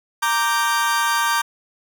40% pulse chord, G minor, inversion first, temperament equal with one note detuned, 929.1 / 1174.7 / 1568 Hz, Bb5 / D6 / G6, -6 / 0 / 0 cents, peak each -21 dBFS, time 0.22-1.42 s, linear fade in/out 10 ms, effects none

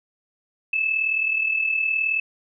sine tone with amplitude modulation, 2616 Hz, E7, 14 cents flat, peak -17 dBFS, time 0.73-2.2 s, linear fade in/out 5 ms, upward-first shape sine, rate 39.1 Hz, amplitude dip 60%, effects none

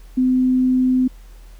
sine tone, 255.8 Hz, C4, 39 cents flat, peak -13 dBFS, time 0.17-1.08 s, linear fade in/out 10 ms, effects added 41 Hz sine -38 dBFS peak until 1.59 s + pink hiss -53 dBFS RMS until 1.59 s

